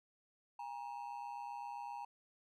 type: ring-modulated tone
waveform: triangle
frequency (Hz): 880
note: A5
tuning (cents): 0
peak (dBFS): -38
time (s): 0.59-2.05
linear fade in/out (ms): 5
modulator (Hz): 63.8
effects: none